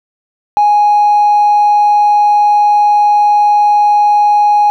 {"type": "tone with hard clipping", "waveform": "sine", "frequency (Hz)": 830.6, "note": "G#5", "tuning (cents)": 0, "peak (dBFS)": -6, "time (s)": [0.57, 4.7], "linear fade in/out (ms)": 0, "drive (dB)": 1, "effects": []}